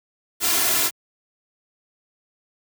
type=noise with comb filter; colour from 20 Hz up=white; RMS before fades=-20 dBFS; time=0.4-0.91 s; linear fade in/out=50 ms; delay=2.9 ms; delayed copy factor=+0.75; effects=high-pass 100 Hz 12 dB/octave